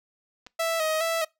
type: clicks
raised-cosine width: 0.2 ms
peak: -27 dBFS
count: 2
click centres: 0.465 / 0.469 s
type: tone with vibrato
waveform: sawtooth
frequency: 644 Hz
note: E5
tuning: 41 cents flat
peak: -20 dBFS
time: 0.59-1.25 s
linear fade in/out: 10 ms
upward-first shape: square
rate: 2.4 Hz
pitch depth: 41 cents each way
effects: noise-tail reverb RT60 0.2 s tail -23 dB re dry